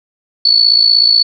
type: tone with amplitude modulation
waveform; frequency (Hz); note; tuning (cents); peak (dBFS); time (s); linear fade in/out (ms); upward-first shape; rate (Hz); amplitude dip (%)
sine; 4435; C#8; 0; -3; 0.45-1.23; 5; sine; 56.4; 75
effects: none